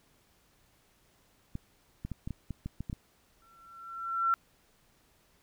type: clicks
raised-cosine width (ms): 5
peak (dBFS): -24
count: 10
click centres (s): 1.554 / 2.05 / 2.117 / 2.275 / 2.307 / 2.507 / 2.66 / 2.806 / 2.898 / 2.929
type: tone with exponential growth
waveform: sine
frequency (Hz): 1353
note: E6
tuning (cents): +45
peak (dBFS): -22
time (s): 3.42-4.34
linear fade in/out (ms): 0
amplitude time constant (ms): 200
effects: pink hiss -67 dBFS RMS until 5.42 s